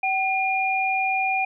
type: tone pair together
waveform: sine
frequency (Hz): 765 / 2418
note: G5 / D7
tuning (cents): -42 / +50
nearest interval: octave + minor sixth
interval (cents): 1992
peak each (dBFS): -23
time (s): 0.03-1.45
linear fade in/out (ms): 5
effects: none